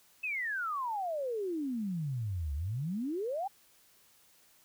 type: exponential two-way sweep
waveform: sine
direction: down then up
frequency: 2648 to 68.5 to 825 Hz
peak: -32 dBFS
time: 0.23-3.48 s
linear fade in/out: 10 ms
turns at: 2.54 s
effects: white hiss -64 dBFS RMS until 4.64 s